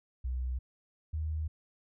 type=tone pair in turn; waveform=sine; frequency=63 / 78 Hz; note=B1 / D#2; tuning=+35 / +5 cents; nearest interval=major third; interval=370 cents; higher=second; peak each=-31 / -31 dBFS; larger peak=neither; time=0.24-0.59 / 1.13-1.48 s; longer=neither; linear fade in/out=10 ms; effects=none